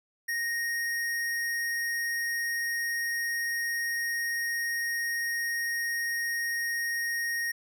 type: tone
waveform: square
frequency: 1864.7 Hz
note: A#6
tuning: in tune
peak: -29 dBFS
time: 0.28-7.52 s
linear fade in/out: 10 ms
effects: none